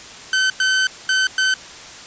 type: tone bursts at uneven times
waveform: sawtooth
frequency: 1529 Hz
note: G6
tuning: 44 cents flat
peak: -11 dBFS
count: 4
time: 0.33-0.5 / 0.6-0.87 / 1.09-1.27 / 1.38-1.54 s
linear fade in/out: 2 ms
effects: white hiss -37 dBFS RMS until 2.06 s + resampled to 16000 Hz